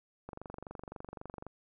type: click train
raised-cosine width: 1 ms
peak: -29 dBFS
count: 29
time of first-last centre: 0.29-1.466 s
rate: 23.8 Hz
effects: none